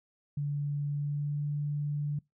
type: tone with pitch glide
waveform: sine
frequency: 144.6 to 146.45 Hz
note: D3 to D3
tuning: -27 to -5 cents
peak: -29 dBFS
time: 0.37-2.19 s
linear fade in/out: 5 ms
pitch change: +22 cents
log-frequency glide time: 0.9-1.45 s
effects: noise-tail reverb RT60 0.2 s tail -25 dB re dry